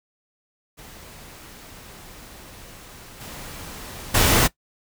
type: noise with level steps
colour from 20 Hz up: pink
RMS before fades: -43 / -37 / -17 dBFS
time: 0.77-4.48 s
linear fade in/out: 20 ms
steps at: 3.2 / 4.14 s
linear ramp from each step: 10 ms
effects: noise-tail reverb RT60 0.1 s tail -19 dB re dry